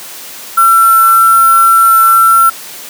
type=tone with sample-and-hold; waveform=sine; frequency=1349 Hz; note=E6; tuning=40 cents sharp; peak=-3 dBFS; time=0.57-2.5 s; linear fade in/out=10 ms; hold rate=11025 Hz; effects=white hiss -28 dBFS RMS until 2.89 s + high-pass 200 Hz 12 dB/octave